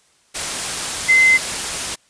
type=tone in noise; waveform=sine; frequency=2061 Hz; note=C7; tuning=27 cents flat; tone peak=-9 dBFS; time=1.08-1.38 s; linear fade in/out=20 ms; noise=white; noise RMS=-23 dBFS; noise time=0.34-1.96 s; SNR=+11 dB; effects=white hiss -57 dBFS RMS until 2.09 s + resampled to 22050 Hz